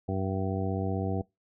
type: harmonic tone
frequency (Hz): 95.7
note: G2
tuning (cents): -41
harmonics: 1 / 2 / 3 / 4 / 5 / 7 / 8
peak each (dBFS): -31 / -34 / -36 / -37 / -38 / -39 / -40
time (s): 0.08-1.22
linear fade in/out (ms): 10
effects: noise-tail reverb RT60 0.2 s tail -23 dB re dry